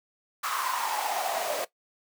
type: noise with high-pass filter sweep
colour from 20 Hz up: pink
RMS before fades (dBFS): -30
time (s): 0.43-1.65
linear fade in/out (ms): 10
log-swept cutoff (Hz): 1200 to 570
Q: 6.3
effects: noise-tail reverb RT60 0.1 s tail -17 dB re dry